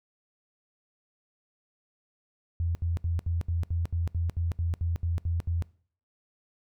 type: tone bursts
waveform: sine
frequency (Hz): 84.7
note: E2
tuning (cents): +48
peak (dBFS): -25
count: 14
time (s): 2.6-5.623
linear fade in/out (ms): 0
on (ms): 150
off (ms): 71
effects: noise-tail reverb RT60 0.5 s tail -22 dB re dry